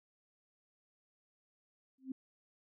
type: tone with exponential growth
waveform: sine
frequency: 263 Hz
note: C4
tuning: 9 cents sharp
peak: -34 dBFS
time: 1.98-2.12 s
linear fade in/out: 5 ms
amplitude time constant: 29 ms
effects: none